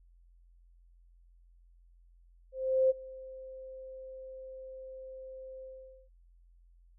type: tone with ADSR envelope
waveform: sine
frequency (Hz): 523.3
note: C5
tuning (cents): 0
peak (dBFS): -21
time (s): 2.52-6.09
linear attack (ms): 380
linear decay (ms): 23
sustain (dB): -22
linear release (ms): 460
effects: added 43 Hz sine -58 dBFS peak until 6.98 s